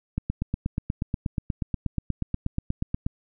click train, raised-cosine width 5 ms, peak -13 dBFS, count 25, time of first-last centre 0.18-3.065 s, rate 8.32 Hz, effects none

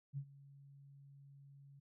sine tone with ADSR envelope, 139.5 Hz, C#3, 11 cents sharp, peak -38 dBFS, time 0.13-1.8 s, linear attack 44 ms, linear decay 70 ms, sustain -19 dB, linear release 11 ms, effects none

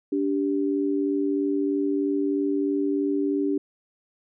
sine tone pair together, 288.9 / 392 Hz, D4 / G4, -28 / 0 cents, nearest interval perfect fourth, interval 528 cents, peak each -23 / -26 dBFS, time 0.12-3.58 s, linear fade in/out 5 ms, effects none

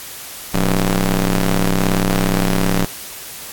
sawtooth ring-modulated tone, 99.1 Hz, G2, 19 cents sharp, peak -7 dBFS, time 0.54-2.85 s, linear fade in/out 5 ms, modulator 80.4 Hz, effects white hiss -32 dBFS RMS until 3.52 s + AAC 64 kbps

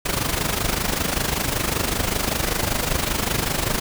pink noise with amplitude modulation, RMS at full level -20 dBFS, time 0.05-3.8 s, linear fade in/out 10 ms, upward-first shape sine, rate 25.2 Hz, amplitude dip 70%, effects none

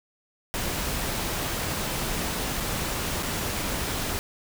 pink noise with dropouts, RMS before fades -29 dBFS, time 0.54-4.19 s, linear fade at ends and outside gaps 0 ms, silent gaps 2.601-2.605 / 3.226-3.231 s, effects none

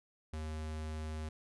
square tone, 77.9 Hz, D#2, 3 cents sharp, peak -39 dBFS, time 0.33-1.29 s, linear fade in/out 5 ms, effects resampled to 24000 Hz

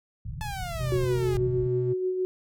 pink low-pass noise, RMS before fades -35 dBFS, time 0.25-1.67 s, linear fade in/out 5 ms, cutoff 180 Hz, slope 96 dB/octave
sawtooth exponential sweep, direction down, 874 to 399.8 Hz, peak -30 dBFS, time 0.41-1.37 s, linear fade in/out 0 ms
triangle tone with pitch glide, 126.7 to 125.9 Hz, B2 to B2, +45 to +34 cents, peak -25 dBFS, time 0.79-1.94 s, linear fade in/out 20 ms, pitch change -11 cents, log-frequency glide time 1.17-1.72 s
sine tone with tremolo, 370 Hz, F#4, in tune, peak -23 dBFS, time 0.92-2.25 s, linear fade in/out 0 ms, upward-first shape sine, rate 6.3 Hz, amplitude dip 40%
effects none

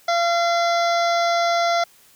harmonic tone, 685 Hz, F5, 34 cents flat, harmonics 1 / 2 / 3 / 5 / 6 / 7 / 8 / 9, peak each -18 / -24 / -28 / -32 / -34 / -35 / -36 / -37 dBFS, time 0.08-1.84 s, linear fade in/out 5 ms, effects white hiss -53 dBFS RMS until 2.15 s

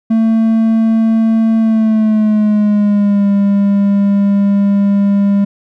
triangle tone with pitch glide, 223.8 to 200.5 Hz, A3 to G3, +30 to +39 cents, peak -6 dBFS, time 0.1-5.45 s, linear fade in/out 10 ms, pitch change -191 cents, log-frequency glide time 1.58-3.28 s, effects none

